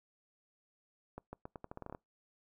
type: accelerating click train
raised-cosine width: 1 ms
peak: -30 dBFS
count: 12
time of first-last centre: 1.18-1.949 s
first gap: 150 ms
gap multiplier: 0.83
effects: noise-tail reverb RT60 0.2 s tail -26 dB re dry